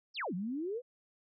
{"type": "exponential two-way sweep", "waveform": "sine", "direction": "down then up", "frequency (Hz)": [5740, 170, 519], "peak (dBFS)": -34, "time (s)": [0.14, 0.82], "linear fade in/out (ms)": 50, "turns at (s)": 0.34, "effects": []}